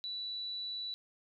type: tone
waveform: sine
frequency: 3951 Hz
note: B7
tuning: in tune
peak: -37 dBFS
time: 0.04-0.94 s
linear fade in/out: 0 ms
effects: none